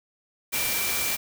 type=tone in noise; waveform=sine; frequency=2349 Hz; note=D7; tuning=in tune; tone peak=-32 dBFS; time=0.52-1.17 s; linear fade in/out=20 ms; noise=white; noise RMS=-27 dBFS; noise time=0.52-1.17 s; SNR=-8 dB; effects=none